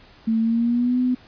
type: tone with pitch glide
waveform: sine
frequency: 224 to 251.4 Hz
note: A3 to B3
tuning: +31 to +31 cents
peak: -17 dBFS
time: 0.27-1.15 s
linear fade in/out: 10 ms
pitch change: +200 cents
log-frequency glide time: 0.4-0.99 s
effects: pink hiss -50 dBFS RMS until 1.27 s + resampled to 11025 Hz